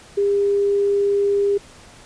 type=tone; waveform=sine; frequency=402.5 Hz; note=G4; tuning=46 cents sharp; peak=-15 dBFS; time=0.17-1.58 s; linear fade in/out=10 ms; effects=pink hiss -45 dBFS RMS until 2.05 s + resampled to 22050 Hz